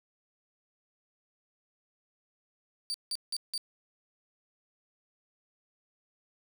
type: tone bursts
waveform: 35% pulse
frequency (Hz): 4632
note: D8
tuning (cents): -25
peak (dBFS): -30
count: 4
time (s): 2.9-3.578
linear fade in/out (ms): 0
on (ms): 42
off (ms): 170
effects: none